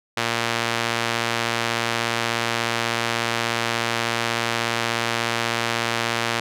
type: tone with band-pass filter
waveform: sawtooth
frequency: 116.54 Hz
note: A#2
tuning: in tune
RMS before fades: -24 dBFS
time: 0.17-6.4 s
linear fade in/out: 5 ms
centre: 2600 Hz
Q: 0.59
effects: none